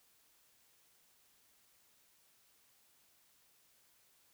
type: silence
effects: white hiss -70 dBFS RMS until 4.33 s